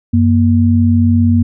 sine tone pair together, 93.6 / 236.1 Hz, F#2 / A#3, +20 / +22 cents, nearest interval octave + major third, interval 1602 cents, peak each -10 dBFS, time 0.13-1.43 s, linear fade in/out 10 ms, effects none

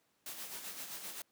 white noise with tremolo, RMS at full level -43 dBFS, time 0.26-1.22 s, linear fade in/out 2 ms, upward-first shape sine, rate 7.7 Hz, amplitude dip 50%, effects pink hiss -75 dBFS RMS until 1.31 s + high-pass 150 Hz 12 dB/octave

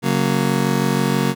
30% pulse chord, F# major, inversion second, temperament just, 138.75 / 185 / 231.2 Hz, C#3 / F#3 / A#3, +2 / 0 / -14 cents, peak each -18 dBFS, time 0.02-1.35 s, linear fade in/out 50 ms, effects none

